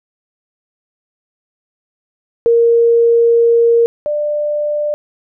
sine tone pair in turn, 466.2 / 593.9 Hz, A#4 / D5, 0 / +19 cents, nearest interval major third, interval 419 cents, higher second, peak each -7 / -14 dBFS, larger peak first, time 2.46-3.86 / 4.06-4.94 s, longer first, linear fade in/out 0 ms, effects none

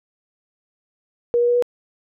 sine tone with pitch steps, 476.7 / 480 / 483.4 / 486.7 Hz, A#4 / B4 / B4 / B4, +39 / -49 / -37 / -25 cents, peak -14 dBFS, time 1.34-1.624 s, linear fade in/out 0 ms, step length 71 ms, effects none

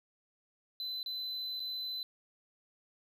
triangle tone with dropouts, 4027 Hz, B7, 33 cents sharp, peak -35 dBFS, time 0.8-2.03 s, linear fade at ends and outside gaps 1 ms, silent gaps 1.03-1.061 / 1.596-1.602 s, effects none

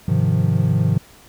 triangle chord, F minor seventh, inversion first, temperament equal, 103.83 / 130.81 / 155.56 / 174.61 Hz, Ab2 / C3 / Eb3 / F3, 0 / 0 / 0 / 0 cents, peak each -18 / -18 / -18 / -19 dBFS, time 0.08-0.98 s, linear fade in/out 5 ms, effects pink hiss -47 dBFS RMS until 1.28 s

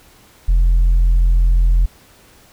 sine tone, 42.77 Hz, F1, 35 cents flat, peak -7 dBFS, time 0.48-1.86 s, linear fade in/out 10 ms, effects tanh soft clip ceiling -8 dBFS + pink hiss -48 dBFS RMS until 2.52 s

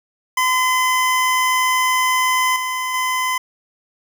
25% pulse tone with level steps, 1021 Hz, C6, 43 cents flat, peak -11 / -17 / -14 dBFS, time 0.37-3.38 s, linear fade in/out 5 ms, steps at 2.56 / 2.94 s, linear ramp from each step 2 ms, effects none

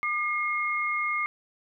sine tone pair together, 1203.8 / 2145 Hz, D6 / C7, +42 / +42 cents, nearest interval minor seventh, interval 1000 cents, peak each -29 / -27 dBFS, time 0.03-1.26 s, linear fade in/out 0 ms, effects none

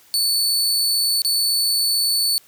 sawtooth tone with dropouts, 4471 Hz, C#8, 14 cents sharp, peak -14 dBFS, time 0.14-2.38 s, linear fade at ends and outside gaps 0 ms, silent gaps 1.219-1.248 s, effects white hiss -52 dBFS RMS until 2.47 s + high-pass 60 Hz 12 dB/octave

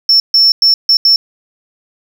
triangle tone bursts at uneven times, 5400 Hz, E8, 41 cents sharp, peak -3 dBFS, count 5, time 0.09-0.2 / 0.34-0.52 / 0.62-0.74 / 0.89-0.97 / 1.05-1.16 s, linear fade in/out 2 ms, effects tanh soft clip ceiling 0 dBFS

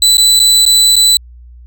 30% pulse tone with dropouts, 3985 Hz, B7, 15 cents sharp, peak -3 dBFS, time 0.02-1.17 s, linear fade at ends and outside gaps 2 ms, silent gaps 0.171-0.18 / 0.393-0.399 / 0.653-0.662 / 0.957-0.964 s, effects added 60 Hz sine -33 dBFS peak until 1.66 s

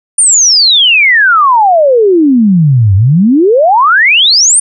sine exponential two-way sweep, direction down then up, 9397 to 92.5 to 9397 Hz, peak -3 dBFS, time 0.18-4.6 s, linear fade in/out 5 ms, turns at 2.95 s, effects none

